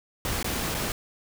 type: noise with dropouts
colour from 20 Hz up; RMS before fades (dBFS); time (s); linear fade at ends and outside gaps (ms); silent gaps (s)
pink; -29; 0.25-0.92; 1; 0.428-0.444 / 0.744-0.748
effects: none